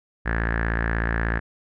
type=tone with low-pass filter; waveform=sawtooth; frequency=56.5 Hz; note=A1; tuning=47 cents sharp; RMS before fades=-24 dBFS; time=0.25-1.4 s; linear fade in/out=20 ms; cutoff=1700 Hz; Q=9.8; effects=none